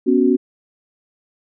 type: chord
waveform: sine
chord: B suspended second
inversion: none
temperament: just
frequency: 246.9 / 277.8 / 370.4 Hz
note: B3 / C#4 / F#4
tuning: 0 / +4 / +2 cents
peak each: -16 dBFS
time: 0.06-0.37 s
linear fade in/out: 20 ms
effects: none